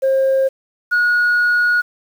sine tone pair in turn, 534 / 1449.7 Hz, C5 / F#6, +35 / -36 cents, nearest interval octave + perfect fourth, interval 1729 cents, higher second, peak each -10 dBFS, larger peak neither, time 0.02-0.49 / 0.91-1.82 s, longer second, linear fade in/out 20 ms, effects tanh soft clip ceiling -10 dBFS + 7-bit

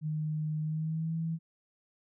sine tone with pitch glide, 154.1 to 163.26 Hz, D#3 to E3, -16 to -16 cents, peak -30 dBFS, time 0.01-1.39 s, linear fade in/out 50 ms, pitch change +100 cents, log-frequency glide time 0.61-1.15 s, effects none

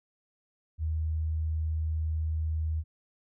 sine tone, 79 Hz, D#2, 27 cents sharp, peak -27 dBFS, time 0.78-2.84 s, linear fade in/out 50 ms, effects none

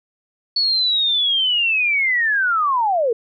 sine linear sweep, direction down, 4445 to 434.6 Hz, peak -15 dBFS, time 0.56-3.13 s, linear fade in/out 5 ms, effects none

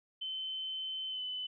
sine tone with pitch glide, 3067 to 3014 Hz, G7 to F#7, -38 to +31 cents, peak -36 dBFS, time 0.21-1.47 s, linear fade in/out 10 ms, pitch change -31 cents, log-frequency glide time 1.09-1.22 s, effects none

